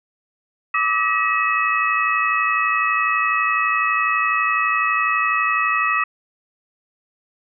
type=tone cluster; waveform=sine; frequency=1166 / 1278 / 1918 / 2577 Hz; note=D6 / D#6 / A#6 / E7; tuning=-13 / +46 / +49 / -40 cents; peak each=-22 dBFS; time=0.74-6.04 s; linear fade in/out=5 ms; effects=none